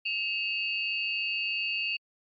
sine tone cluster, 2576 / 2783 / 4520 Hz, E7 / F7 / C#8, -41 / -7 / +33 cents, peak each -32 / -31 / -38 dBFS, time 0.05-1.97 s, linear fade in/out 10 ms, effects AAC 64 kbps

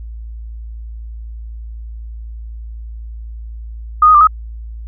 sine tone with pitch steps, 1232 / 1249 / 1186 / 1268 Hz, D#6 / D#6 / D6 / D#6, -17 / +6 / +17 / +32 cents, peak -4 dBFS, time 4.02-4.272 s, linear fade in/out 5 ms, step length 63 ms, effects added 56 Hz sine -26 dBFS peak until 4.87 s

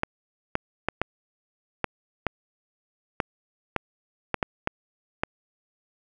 clicks, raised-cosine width 0.5 ms, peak -8 dBFS, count 12, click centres 0.034 / 0.554 / 0.886 / 1.016 / 1.843 / 2.267 / 3.202 / 3.763 / 4.343 / 4.428 / 4.674 / 5.235 s, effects none

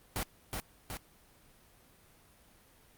pink noise with echo, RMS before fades -34 dBFS, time 0.16-0.23 s, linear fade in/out 0 ms, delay 370 ms, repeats 2, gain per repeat -3 dB, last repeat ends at 0.97 s, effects pink hiss -62 dBFS RMS until 2.97 s + Opus 32 kbps

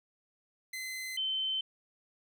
sawtooth / sine tone pair in turn, 2050 / 3080 Hz, C7 / G7, -36 / -31 cents, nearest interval perfect fifth, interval 705 cents, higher second, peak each -34 / -30 dBFS, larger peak second, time 0.73-1.17 / 1.17-1.61 s, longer neither, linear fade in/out 5 ms, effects none

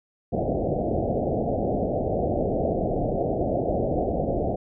white low-pass noise, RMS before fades -25 dBFS, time 0.32-4.56 s, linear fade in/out 10 ms, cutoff 740 Hz, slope 96 dB/octave, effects none

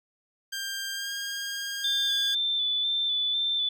15% pulse tone with pitch glide, 1591 to 1616 Hz, G6 to G#6, +25 to -48 cents, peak -25 dBFS, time 0.52-2.35 s, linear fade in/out 10 ms, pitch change +27 cents, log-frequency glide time 0.92-1.11 s
sine tone with vibrato, 3520 Hz, A7, in tune, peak -24 dBFS, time 1.84-3.69 s, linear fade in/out 5 ms, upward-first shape square, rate 2 Hz, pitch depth 20 cents each way
effects none

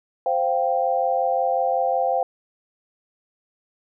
sine chord, C suspended fourth, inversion none, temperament equal, 523.3 / 698.5 / 784 Hz, C5 / F5 / G5, 0 / 0 / 0 cents, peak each -23 dBFS, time 0.26-2.23 s, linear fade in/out 2 ms, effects none

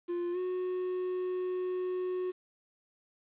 triangle tone with pitch glide, 349.2 to 366.1 Hz, F4 to F#4, 0 to -18 cents, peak -29 dBFS, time 0.08-2.32 s, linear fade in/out 20 ms, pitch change +82 cents, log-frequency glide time 0.32-0.38 s, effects resampled to 8000 Hz + 10-bit

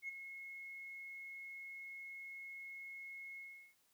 sine tone with ADSR envelope, 2171 Hz, C#7, 37 cents flat, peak -38 dBFS, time 0.02-3.75 s, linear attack 65 ms, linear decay 14 ms, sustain -9 dB, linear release 370 ms, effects tanh soft clip ceiling -36 dBFS + white hiss -75 dBFS RMS until 3.93 s

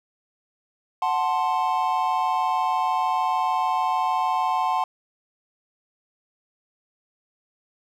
triangle chord, F# diminished, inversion none, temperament equal, 740 / 880 / 1046.5 Hz, F#5 / A5 / C6, 0 / 0 / 0 cents, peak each -23 dBFS, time 1.02-4.84 s, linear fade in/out 2 ms, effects none

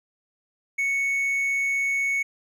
triangle tone, 2216 Hz, C#7, 1 cent flat, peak -20 dBFS, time 0.78-2.23 s, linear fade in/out 10 ms, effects none

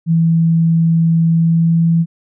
sine tone with pitch glide, 164.81 to 166.34 Hz, E3 to E3, 0 to +16 cents, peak -9 dBFS, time 0.06-2.06 s, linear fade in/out 50 ms, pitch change +16 cents, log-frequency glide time 1.28-1.9 s, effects none

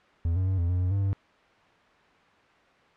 triangle tone with pitch steps, 83.9 / 93.1 / 94.8 / 85.7 / 90.1 / 91 / 98.8 / 97.7 Hz, E2 / F#2 / F#2 / F2 / F#2 / F#2 / G2 / G2, +31 / +11 / +43 / -32 / -45 / -28 / +14 / -5 cents, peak -21 dBFS, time 0.25-1.13 s, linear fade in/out 0 ms, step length 110 ms, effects white hiss -58 dBFS RMS until 2.96 s + low-pass 2000 Hz 12 dB/octave

